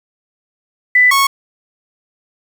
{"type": "tone pair in turn", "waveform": ["sine", "sawtooth"], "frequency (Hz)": [1992, 1101.9], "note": ["B6", "C#6"], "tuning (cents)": [14, -11], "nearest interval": "minor seventh", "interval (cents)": 1025, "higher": "first", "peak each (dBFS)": -6, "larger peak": "neither", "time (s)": [[0.95, 1.11], [1.11, 1.27]], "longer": "neither", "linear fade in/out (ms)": 5, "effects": ["7-bit"]}